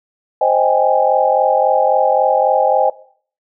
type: chord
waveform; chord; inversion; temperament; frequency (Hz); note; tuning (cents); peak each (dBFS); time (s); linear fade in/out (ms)
sine; Ab major seventh; first; equal with one note detuned; 523.3 / 622.3 / 784 / 827.7; C5 / Eb5 / G5 / Ab5; 0 / 0 / 0 / -6; -16; 0.41-2.9; 5
effects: noise-tail reverb RT60 0.5 s tail -18 dB re dry